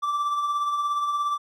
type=tone with tremolo; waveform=triangle; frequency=1168 Hz; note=D6; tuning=10 cents flat; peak=-19 dBFS; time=0.02-1.38 s; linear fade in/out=20 ms; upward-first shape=triangle; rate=17 Hz; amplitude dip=45%; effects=none